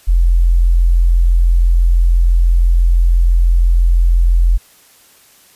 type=tone; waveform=sine; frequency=43 Hz; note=F1; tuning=26 cents flat; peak=-7 dBFS; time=0.07-4.58 s; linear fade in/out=20 ms; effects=white hiss -47 dBFS RMS until 5.55 s + resampled to 32000 Hz